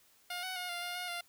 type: tone with pitch steps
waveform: 10% pulse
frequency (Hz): 711 / 746 / 719 / 699 / 707 / 718 / 697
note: F5 / F#5 / F#5 / F5 / F5 / F5 / F5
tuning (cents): +31 / +14 / -50 / +1 / +21 / +48 / -4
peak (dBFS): -29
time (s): 0.3-1.21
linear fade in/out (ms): 5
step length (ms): 130
effects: white hiss -66 dBFS RMS until 1.28 s